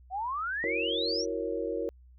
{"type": "exponential sweep", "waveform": "sine", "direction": "up", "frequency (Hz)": [719, 5990], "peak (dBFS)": -30, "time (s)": [0.1, 1.26], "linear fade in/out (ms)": 50}
{"type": "chord", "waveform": "sine", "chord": "F# dominant seventh", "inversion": "third", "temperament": "equal", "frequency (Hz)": [329.6, 370, 466.2, 554.4], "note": ["E4", "F#4", "A#4", "C#5"], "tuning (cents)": [0, 0, 0, 0], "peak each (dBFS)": [-36, -37, -33, -36], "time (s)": [0.64, 1.89], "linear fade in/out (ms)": 0}
{"effects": ["added 62 Hz sine -52 dBFS peak until 2.18 s"]}